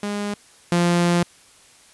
sawtooth tone pair in turn, 205.1 / 173.62 Hz, G#3 / F3, -21 / -10 cents, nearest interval minor third, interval 289 cents, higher first, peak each -20 / -12 dBFS, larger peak second, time 0.03-0.34 / 0.72-1.23 s, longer second, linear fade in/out 2 ms, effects white hiss -51 dBFS RMS until 1.93 s + resampled to 24000 Hz

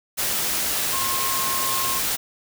sine tone in noise, 1069 Hz, C6, 37 cents sharp, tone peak -27 dBFS, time 0.92-2 s, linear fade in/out 20 ms, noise white, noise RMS -24 dBFS, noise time 0.17-2.17 s, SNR -6 dB, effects none

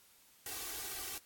white noise with comb filter, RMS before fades -42 dBFS, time 0.46-1.18 s, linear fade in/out 2 ms, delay 2.6 ms, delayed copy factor +0.8, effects white hiss -64 dBFS RMS until 1.25 s + AAC 64 kbps

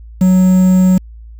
triangle tone with quantisation, 185 Hz, F#3, in tune, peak -4 dBFS, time 0.21-0.98 s, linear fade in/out 5 ms, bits 5, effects added 56 Hz sine -31 dBFS peak until 1.39 s

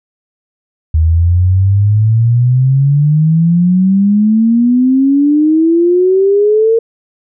sine exponential sweep, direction up, 77.9 to 460.7 Hz, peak -6 dBFS, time 0.94-6.79 s, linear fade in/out 5 ms, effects none

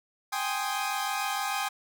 sawtooth chord, Ab major seventh, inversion third, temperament equal, 784 / 830.6 / 1046.5 / 1244.5 Hz, G5 / Ab5 / C6 / Eb6, 0 / 0 / 0 / 0 cents, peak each -29 / -30 / -33 / -31 dBFS, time 0.32-1.69 s, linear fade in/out 10 ms, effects none

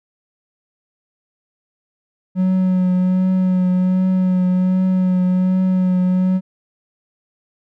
triangle tone with vibrato, 184.4 Hz, F#3, 6 cents flat, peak -11 dBFS, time 2.35-6.41 s, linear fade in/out 50 ms, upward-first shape triangle, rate 1.3 Hz, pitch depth 24 cents each way, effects none

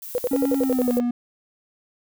violet noise, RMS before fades -36 dBFS, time 0.02-0.99 s, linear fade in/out 5 ms
sine tone bursts, 493.9 Hz, B4, in tune, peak -19 dBFS, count 10, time 0.15-1 s, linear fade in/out 0 ms, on 31 ms, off 60 ms
triangle tone with pitch glide, 275.8 to 241.5 Hz, C#4 to B3, -9 to -39 cents, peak -18 dBFS, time 0.31-1.11 s, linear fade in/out 5 ms, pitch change -230 cents, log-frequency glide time 0.56-0.94 s
effects none

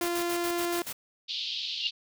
white noise with tremolo, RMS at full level -36 dBFS, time 0.01-0.93 s, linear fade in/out 10 ms, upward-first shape square, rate 7 Hz, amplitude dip 80%
sawtooth tone, 345.9 Hz, F4, 17 cents flat, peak -24 dBFS, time 0.01-0.82 s, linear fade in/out 2 ms
white band-pass noise, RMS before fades -34 dBFS, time 1.28-1.91 s, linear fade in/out 20 ms, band 2900 to 4500 Hz, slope 48 dB/octave
sine tone with exponential growth, 2819 Hz, F7, 16 cents sharp, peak -23 dBFS, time 1.74-1.87 s, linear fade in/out 1 ms, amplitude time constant 28 ms
effects none

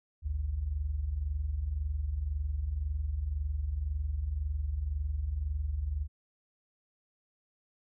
sine tone pair together, 52.89 / 74.8 Hz, G#1 / D2, +32 / +32 cents, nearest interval tritone, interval 600 cents, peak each -36 / -31 dBFS, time 0.22-6.08 s, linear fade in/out 50 ms, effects none

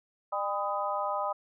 harmonic tone with a mistuned harmonic, 200.8 Hz, G3, 42 cents sharp, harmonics 3 / 4 / 5 / 6, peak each -34 / -34 / -34 / -34 dBFS, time 0.32-1.33 s, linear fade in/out 10 ms, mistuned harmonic 6, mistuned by +66 cents, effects none

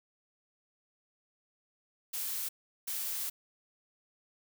blue noise bursts at uneven times, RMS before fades -36 dBFS, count 2, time 2.13-2.49 / 2.87-3.3 s, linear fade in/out 10 ms, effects none

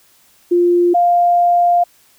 sine tone pair in turn, 350 / 700 Hz, F4 / F5, +4 / +4 cents, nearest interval octave, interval 1200 cents, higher second, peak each -9 dBFS, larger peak neither, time 0.51-0.94 / 0.94-1.84 s, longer second, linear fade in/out 10 ms, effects white hiss -52 dBFS RMS until 2.18 s

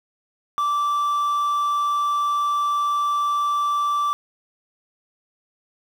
triangle tone with quantisation, 1167 Hz, D6, 11 cents flat, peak -17 dBFS, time 0.58-4.13 s, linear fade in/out 0 ms, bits 7, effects none

